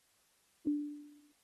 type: tone with exponential decay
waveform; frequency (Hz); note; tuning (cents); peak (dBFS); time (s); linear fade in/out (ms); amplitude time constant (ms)
sine; 293.7; D4; 0; -27; 0.67-1.32; 2; 140
effects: white hiss -72 dBFS RMS until 1.43 s + AAC 32 kbps